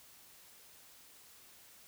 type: silence
effects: white hiss -59 dBFS RMS until 1.87 s